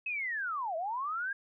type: linear two-way sweep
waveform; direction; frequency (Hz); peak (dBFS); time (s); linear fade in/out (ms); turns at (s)
sine; down then up; 2599 to 622.3 to 1643; -32; 0.06-1.33; 5; 0.76
effects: none